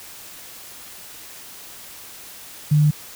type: tone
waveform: sine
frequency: 150 Hz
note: D3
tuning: 37 cents sharp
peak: -12 dBFS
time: 2.71-2.91 s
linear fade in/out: 10 ms
effects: white hiss -40 dBFS RMS until 3.15 s